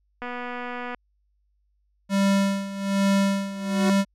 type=click train; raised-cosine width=0.5 ms; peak=-19 dBFS; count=179; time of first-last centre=0.22-0.947 s; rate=245 Hz
type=tone with tremolo; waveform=square; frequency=196.9 Hz; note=G3; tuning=8 cents sharp; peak=-18 dBFS; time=2.09-4.05 s; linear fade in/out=50 ms; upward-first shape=sine; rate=1.2 Hz; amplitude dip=80%
type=tone with exponential growth; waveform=sawtooth; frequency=369.8 Hz; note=F#4; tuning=1 cent flat; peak=-20 dBFS; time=3.44-3.9 s; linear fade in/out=2 ms; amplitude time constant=98 ms
effects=added 50 Hz sine -65 dBFS peak until 4.14 s + low-pass 10000 Hz 12 dB/octave